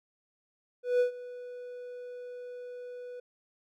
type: tone with ADSR envelope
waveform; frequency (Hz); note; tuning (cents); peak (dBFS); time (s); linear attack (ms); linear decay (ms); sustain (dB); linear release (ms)
triangle; 492.8; B4; -4; -19; 0.83-3.2; 170; 110; -19; 5
effects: none